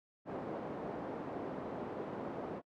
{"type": "band-pass noise", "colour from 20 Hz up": "pink", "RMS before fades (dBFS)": -42, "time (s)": [0.25, 2.62], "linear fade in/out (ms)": 50, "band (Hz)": [250, 710], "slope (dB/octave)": 12, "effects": ["noise-tail reverb RT60 0.1 s tail -26 dB re dry"]}